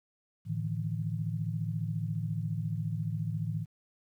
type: chord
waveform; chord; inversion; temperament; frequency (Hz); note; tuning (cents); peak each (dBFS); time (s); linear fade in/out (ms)
sine; A suspended fourth; none; equal with one note detuned; 110 / 150.35 / 164.81; A2 / D3 / E3; 0 / +41 / 0; -34 / -36 / -35; 0.45-3.66; 50
effects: 11-bit